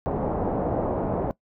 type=low-pass noise; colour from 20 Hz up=white; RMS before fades=-26 dBFS; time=0.06-1.31 s; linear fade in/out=0 ms; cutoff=740 Hz; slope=24 dB/octave; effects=noise-tail reverb RT60 0.1 s tail -20 dB re dry